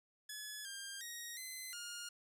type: tone with pitch steps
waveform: 10% pulse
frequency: 1705 / 1599 / 1883 / 2044 / 1419 Hz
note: G#6 / G6 / A#6 / C7 / F6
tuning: +45 / +34 / +17 / -41 / +27 cents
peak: -36 dBFS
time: 0.29-2.09 s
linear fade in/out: 5 ms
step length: 360 ms
effects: none